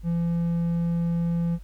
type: tone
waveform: triangle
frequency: 169.6 Hz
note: E3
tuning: 50 cents sharp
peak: -20 dBFS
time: 0.03-1.59 s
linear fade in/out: 50 ms
effects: added 50 Hz sine -39 dBFS peak until 1.63 s + pink hiss -62 dBFS RMS until 1.63 s